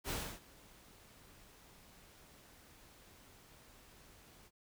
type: noise with ADSR envelope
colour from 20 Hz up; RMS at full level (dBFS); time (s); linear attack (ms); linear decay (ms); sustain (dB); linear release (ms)
pink; -38; 0.04-4.51; 63; 290; -23; 48
effects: none